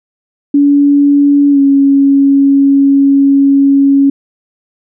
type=tone with pitch glide; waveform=sine; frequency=285.1 to 277.1 Hz; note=C#4 to C#4; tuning=+49 to -1 cents; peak=-4 dBFS; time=0.54-4.1 s; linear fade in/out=5 ms; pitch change=-50 cents; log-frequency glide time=1.51-1.59 s; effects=none